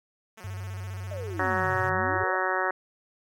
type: tone with vibrato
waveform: 5% pulse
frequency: 200 Hz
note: G3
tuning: 35 cents sharp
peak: -33 dBFS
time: 0.37-1.9 s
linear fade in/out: 10 ms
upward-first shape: square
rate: 15 Hz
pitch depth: 170 cents each way
type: tone with pitch glide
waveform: sine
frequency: 97 to 95.61 Hz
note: G2 to G2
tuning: -18 to -43 cents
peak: -33 dBFS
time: 0.44-2.24 s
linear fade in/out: 5 ms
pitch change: -25 cents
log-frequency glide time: 0.55-1.38 s
type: exponential two-way sweep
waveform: sine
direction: down then up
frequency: 635 to 110 to 635 Hz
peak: -35 dBFS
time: 1.11-2.36 s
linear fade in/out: 5 ms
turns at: 1.8 s
type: harmonic tone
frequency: 186.3 Hz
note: F#3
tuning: 12 cents sharp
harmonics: 2 / 3 / 4 / 5 / 6 / 7 / 8 / 9 / 10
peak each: -33 / -33 / -33 / -33 / -33 / -33 / -33 / -33 / -33 dBFS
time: 1.39-2.71 s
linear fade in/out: 5 ms
effects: none